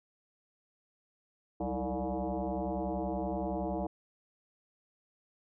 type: tone with frequency modulation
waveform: sine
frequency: 198.8 Hz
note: G3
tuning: 25 cents sharp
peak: -31 dBFS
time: 1.6-3.87 s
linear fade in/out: 5 ms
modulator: 129 Hz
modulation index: 4.8
effects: none